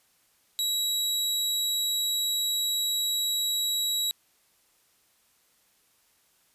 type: tone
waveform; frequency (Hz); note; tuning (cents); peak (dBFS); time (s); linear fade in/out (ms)
sawtooth; 3878; B7; -32; -22; 0.59-4.11; 0
effects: white hiss -66 dBFS RMS until 6.54 s + resampled to 32000 Hz